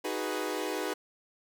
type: chord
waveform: sawtooth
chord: G# minor seventh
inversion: second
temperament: equal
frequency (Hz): 311.1 / 370 / 415.3 / 493.9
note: D#4 / F#4 / G#4 / B4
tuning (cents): 0 / 0 / 0 / 0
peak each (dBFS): -33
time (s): 0.04-0.94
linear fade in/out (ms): 10
effects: none